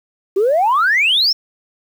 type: exponential sweep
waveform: sine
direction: up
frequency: 370 to 5560 Hz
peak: -10 dBFS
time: 0.36-1.33 s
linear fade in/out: 10 ms
effects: tanh soft clip ceiling -7 dBFS + 7-bit